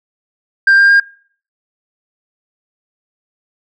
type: tone with pitch steps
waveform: sine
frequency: 1587 / 1599.9 / 1612.9 Hz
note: G6 / G6 / G6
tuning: +21 / +35 / +49 cents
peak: -3 dBFS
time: 0.67-1 s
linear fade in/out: 5 ms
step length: 110 ms
effects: noise-tail reverb RT60 0.5 s tail -22 dB re dry + tanh soft clip ceiling -4 dBFS